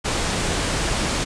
pink low-pass noise, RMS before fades -23 dBFS, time 0.04-1.25 s, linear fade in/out 20 ms, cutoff 9300 Hz, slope 48 dB/octave, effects none

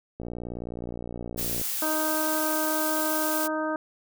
click train, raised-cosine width 2 ms, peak -22 dBFS, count 85, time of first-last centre 0.2-1.614 s, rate 59.4 Hz
blue noise, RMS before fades -30 dBFS, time 1.37-3.48 s, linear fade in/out 20 ms
harmonic tone, 311.1 Hz, D#4, in tune, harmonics 1 / 2 / 3 / 4 / 5, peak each -30 / -30 / -34 / -34 / -35 dBFS, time 1.82-3.76 s, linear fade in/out 2 ms
effects none

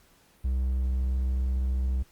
triangle tone, 64.3 Hz, C2, 30 cents flat, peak -22 dBFS, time 0.44-2.03 s, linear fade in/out 10 ms, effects pink hiss -61 dBFS RMS until 2.11 s + Opus 48 kbps

